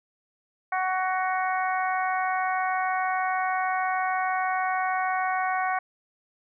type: harmonic tone with a mistuned harmonic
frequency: 372.8 Hz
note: F#4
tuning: 13 cents sharp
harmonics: 2 / 3 / 4 / 5 / 6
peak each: -26 / -30 / -32 / -34 / -36 dBFS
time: 0.72-5.79 s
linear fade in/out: 5 ms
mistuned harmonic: 6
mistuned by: -16 cents
effects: none